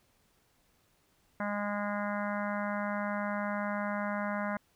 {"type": "harmonic tone", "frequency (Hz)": 205.4, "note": "G#3", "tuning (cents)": -19, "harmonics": [1, 3, 4, 5, 6, 7, 8, 9, 10], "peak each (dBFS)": [-35, -37, -42, -40, -44, -41, -43, -47, -47], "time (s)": [1.4, 4.57], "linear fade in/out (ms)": 2, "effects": ["pink hiss -70 dBFS RMS until 4.75 s"]}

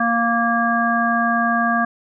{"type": "harmonic tone", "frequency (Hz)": 233.1, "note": "A#3", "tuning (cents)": 0, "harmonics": [1, 3, 5, 7], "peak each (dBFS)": [-21, -21, -21, -21], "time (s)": [0, 1.85], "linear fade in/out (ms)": 5, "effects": []}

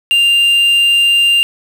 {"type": "tone with quantisation", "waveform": "triangle", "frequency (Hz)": 2794, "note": "F7", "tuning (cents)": 0, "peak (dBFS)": -6, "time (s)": [0.11, 1.43], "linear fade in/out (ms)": 0, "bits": 5, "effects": []}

